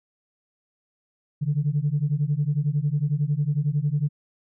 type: beating tone pair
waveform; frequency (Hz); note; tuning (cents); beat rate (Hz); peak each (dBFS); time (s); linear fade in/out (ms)
sine; 141.4 / 152.4; C#3 / D#3; +35 / -36; 11; -23; 1.41-4.09; 20
effects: tanh soft clip ceiling -14 dBFS